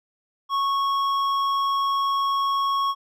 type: tone with hard clipping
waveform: sine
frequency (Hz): 1103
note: C#6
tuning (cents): -9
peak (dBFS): -22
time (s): 0.49-2.95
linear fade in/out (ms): 50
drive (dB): 8
effects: none